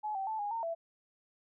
sine tone with pitch steps, 850 / 774 / 876 / 822 / 913 / 666 Hz, G#5 / G5 / A5 / G#5 / A#5 / E5, +40 / -22 / -8 / -18 / -36 / +18 cents, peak -33 dBFS, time 0.03-0.75 s, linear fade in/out 20 ms, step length 120 ms, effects none

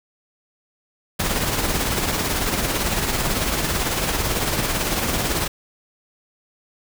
pink noise with tremolo, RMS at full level -20 dBFS, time 1.19-5.48 s, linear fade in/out 10 ms, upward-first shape triangle, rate 18 Hz, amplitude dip 50%, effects none

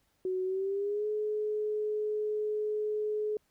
sine tone with pitch glide, 371.8 to 424.6 Hz, F#4 to G#4, +8 to +38 cents, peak -29 dBFS, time 0.25-3.37 s, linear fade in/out 2 ms, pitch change +230 cents, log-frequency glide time 0.44-1.07 s, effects pink hiss -73 dBFS RMS until 3.5 s

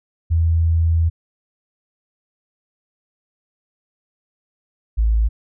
sine tone pair in turn, 82.41 / 55 Hz, E2 / A1, 0 / 0 cents, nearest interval perfect fifth, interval 700 cents, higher first, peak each -13 dBFS, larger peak neither, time 0.3-1.1 / 4.97-5.29 s, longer first, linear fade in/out 20 ms, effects none

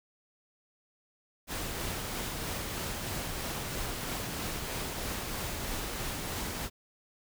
pink noise with tremolo, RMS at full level -35 dBFS, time 1.47-6.7 s, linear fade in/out 50 ms, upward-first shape triangle, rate 3.1 Hz, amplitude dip 25%, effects none

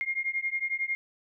sine beating tone pair, 2124 / 2135 Hz, C7 / C7, +25 / +34 cents, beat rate 11 Hz, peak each -31 dBFS, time 0.01-0.95 s, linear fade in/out 0 ms, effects none

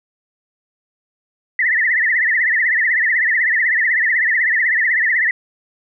sine tone with vibrato, 1893 Hz, A#6, 26 cents sharp, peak -13 dBFS, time 1.59-5.31 s, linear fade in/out 2 ms, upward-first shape triangle, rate 16 Hz, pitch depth 170 cents each way, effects none

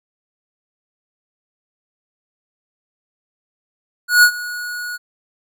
square tone with ADSR envelope, 1456 Hz, F#6, 28 cents flat, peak -6 dBFS, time 4.08-4.98 s, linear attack 150 ms, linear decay 77 ms, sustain -19 dB, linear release 28 ms, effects none

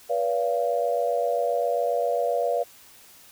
sine tone cluster, 484.5 / 572 / 691 Hz, B4 / D5 / F5, -33 / -46 / -19 cents, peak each -26 dBFS, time 0.09-2.64 s, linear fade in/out 20 ms, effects white hiss -51 dBFS RMS until 3.31 s

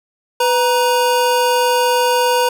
square tone pair together, 497.7 / 944.2 Hz, B4 / A#5, +13 / +22 cents, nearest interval major seventh, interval 1109 cents, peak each -16 dBFS, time 0.4-2.49 s, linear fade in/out 5 ms, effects none

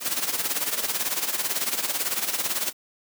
white noise with tremolo, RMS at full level -24 dBFS, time 0-2.73 s, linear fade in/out 50 ms, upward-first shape sine, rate 18 Hz, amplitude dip 70%, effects high-pass 200 Hz 12 dB/octave

